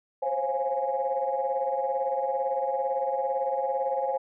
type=chord; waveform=sine; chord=Db major seventh; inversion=third; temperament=equal with one note detuned; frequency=523.3 / 541.1 / 698.5 / 830.6 Hz; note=C5 / Db5 / F5 / Ab5; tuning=0 / -42 / 0 / 0 cents; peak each=-31 / -29 / -34 / -29 dBFS; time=0.22-4.18 s; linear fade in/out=10 ms; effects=tanh soft clip ceiling -15 dBFS